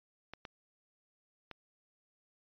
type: clicks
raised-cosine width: 0.3 ms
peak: -28 dBFS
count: 3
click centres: 0.336 / 0.452 / 1.513 s
effects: resampled to 11025 Hz